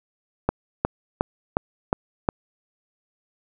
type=click train; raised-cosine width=1 ms; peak=-5 dBFS; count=6; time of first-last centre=0.49-2.289 s; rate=2.78 Hz; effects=none